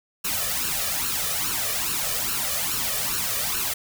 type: noise with flanger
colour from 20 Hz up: white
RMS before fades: -26 dBFS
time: 0.24-3.74 s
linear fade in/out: 10 ms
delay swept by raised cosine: 0.71 to 1.71 ms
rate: 2.4 Hz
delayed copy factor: +0.7
effects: none